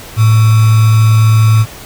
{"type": "tone with sample-and-hold", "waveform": "sine", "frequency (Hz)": 110, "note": "A2", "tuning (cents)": 0, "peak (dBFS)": -4, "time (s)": [0.16, 1.66], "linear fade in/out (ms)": 50, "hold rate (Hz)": 1225, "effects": ["pink hiss -31 dBFS RMS until 1.85 s"]}